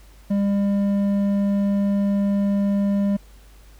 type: tone with hard clipping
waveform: sine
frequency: 200.4 Hz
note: G3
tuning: 38 cents sharp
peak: -19 dBFS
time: 0.3-3.17 s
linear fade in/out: 10 ms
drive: 6 dB
effects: added 50 Hz sine -45 dBFS peak until 3.79 s + pink hiss -54 dBFS RMS until 3.79 s